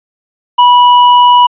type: tone with tanh clipping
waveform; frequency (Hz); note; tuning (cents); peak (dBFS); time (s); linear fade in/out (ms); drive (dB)
sine; 979; B5; -15; -4; 0.58-1.47; 10; 11
effects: resampled to 8000 Hz